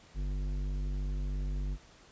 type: tone with tanh clipping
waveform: triangle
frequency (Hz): 48.51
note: G1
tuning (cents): -17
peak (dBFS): -33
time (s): 0.14-1.78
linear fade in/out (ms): 50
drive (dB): 17
effects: pink hiss -58 dBFS RMS until 2.11 s + resampled to 16000 Hz